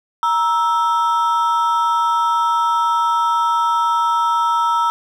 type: ring-modulated tone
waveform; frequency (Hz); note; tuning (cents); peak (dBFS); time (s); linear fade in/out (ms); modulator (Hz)
triangle; 1128; C#6; +30; -9; 0.23-4.9; 0; 189
effects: none